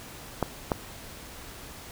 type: clicks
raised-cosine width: 1 ms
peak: -10 dBFS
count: 2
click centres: 0.427 / 0.718 s
effects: pink hiss -44 dBFS RMS until 1.91 s